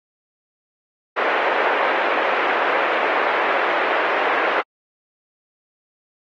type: band-pass noise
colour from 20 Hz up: pink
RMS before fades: -20 dBFS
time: 1.16-4.62 s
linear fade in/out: 20 ms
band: 440 to 2300 Hz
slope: 24 dB/octave
effects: AAC 32 kbps